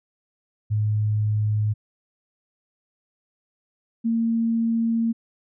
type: tone pair in turn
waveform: sine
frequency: 106.3 / 228.7 Hz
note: G#2 / A#3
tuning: +41 / -33 cents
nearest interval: octave + minor second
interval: 1326 cents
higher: second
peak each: -19 / -19 dBFS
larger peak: neither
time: 0.7-1.74 / 4.04-5.13 s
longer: second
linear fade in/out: 20 ms
effects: none